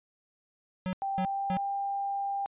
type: tone bursts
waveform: square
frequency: 185 Hz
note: F#3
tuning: in tune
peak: -30 dBFS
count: 3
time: 0.86-1.57 s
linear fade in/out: 0 ms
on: 70 ms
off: 250 ms
type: tone with pitch glide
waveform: sine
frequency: 784 to 795.4 Hz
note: G5 to G5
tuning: 0 to +25 cents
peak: -29 dBFS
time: 1.02-2.46 s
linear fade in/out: 0 ms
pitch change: +25 cents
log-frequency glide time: 1.18-1.6 s
effects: resampled to 8000 Hz